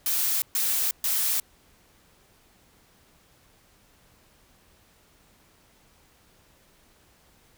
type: noise bursts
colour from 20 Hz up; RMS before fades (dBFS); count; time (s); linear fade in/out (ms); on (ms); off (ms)
blue; -25; 3; 0.06-1.4; 2; 360; 130
effects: pink hiss -60 dBFS RMS until 7.57 s